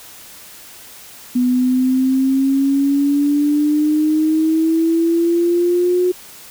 sine exponential sweep, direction up, 246.9 to 363.2 Hz, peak -12 dBFS, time 1.35-6.12 s, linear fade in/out 10 ms, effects white hiss -39 dBFS RMS until 6.5 s

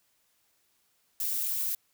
violet noise with amplitude modulation, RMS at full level -28 dBFS, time 1.2-1.75 s, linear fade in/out 2 ms, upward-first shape sine, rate 199 Hz, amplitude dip 60%, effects white hiss -71 dBFS RMS until 1.93 s

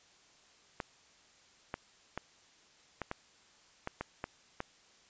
clicks, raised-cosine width 0.5 ms, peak -21 dBFS, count 9, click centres 0.802 / 1.741 / 2.176 / 3.017 / 3.114 / 3.874 / 4.01 / 4.241 / 4.604 s, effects white hiss -63 dBFS RMS until 5.09 s + resampled to 16000 Hz

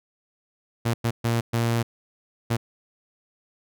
sawtooth tone bursts at uneven times, 116.6 Hz, A#2, 1 cent sharp, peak -17 dBFS, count 5, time 0.85-0.94 / 1.04-1.11 / 1.24-1.41 / 1.53-1.83 / 2.5-2.57 s, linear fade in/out 10 ms, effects none

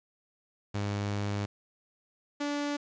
sawtooth tone pair in turn, 102 / 289.7 Hz, G#2 / D4, -31 / -24 cents, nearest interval octave + tritone, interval 1807 cents, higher second, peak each -26 dBFS, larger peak neither, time 0.74-1.46 / 2.4-2.77 s, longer first, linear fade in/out 10 ms, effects resampled to 16000 Hz + 9-bit

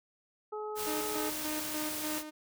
harmonic tone, 425.3 Hz, G#4, 41 cents sharp, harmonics 1 / 2 / 3, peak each -37 / -42 / -44 dBFS, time 0.52-1.3 s, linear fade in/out 10 ms
white noise, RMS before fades -38 dBFS, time 0.75-2.24 s, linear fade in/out 50 ms
sawtooth tone with tremolo, 306.1 Hz, D#4, 28 cents flat, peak -31 dBFS, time 0.86-2.31 s, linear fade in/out 20 ms, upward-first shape square, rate 3.4 Hz, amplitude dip 55%
effects none

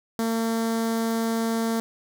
sawtooth tone with notch filter, 226.9 Hz, A#3, 47 cents flat, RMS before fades -25 dBFS, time 0.19-1.8 s, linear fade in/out 0 ms, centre 2600 Hz, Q 1.4, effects none

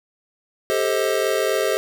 square chord, A half-diminished seventh, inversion third, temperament just, 396 / 440 / 528 / 633.6 Hz, G4 / A4 / C5 / Eb5, +18 / 0 / +16 / +31 cents, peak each -25 dBFS, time 0.7-1.77 s, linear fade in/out 0 ms, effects none

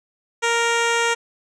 10% pulse tone, 466.2 Hz, A#4, in tune, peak -9 dBFS, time 0.42-1.15 s, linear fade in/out 20 ms, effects resampled to 22050 Hz

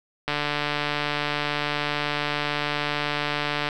click train, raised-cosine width 0.3 ms, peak -9 dBFS, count 502, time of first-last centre 0.28-3.688 s, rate 147 Hz, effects none

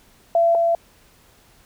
sine tone pair in turn, 675 / 675 Hz, E5 / E5, +41 / +41 cents, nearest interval unison, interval 0 cents, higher neither, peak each -13 / -15 dBFS, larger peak first, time 0.35-0.55 / 0.55-0.75 s, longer neither, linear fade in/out 2 ms, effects pink hiss -54 dBFS RMS until 1.65 s

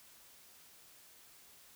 silence, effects white hiss -60 dBFS RMS until 1.75 s

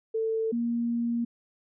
sine tone pair in turn, 445.5 / 235.2 Hz, A4 / A#3, +22 / +16 cents, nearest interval major seventh, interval 1106 cents, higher first, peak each -25 dBFS, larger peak neither, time 0.14-0.52 / 0.52-1.25 s, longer second, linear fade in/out 10 ms, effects none

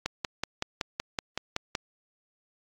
click train, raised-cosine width 0.2 ms, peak -11 dBFS, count 10, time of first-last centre 0.06-1.752 s, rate 5.32 Hz, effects AAC 48 kbps

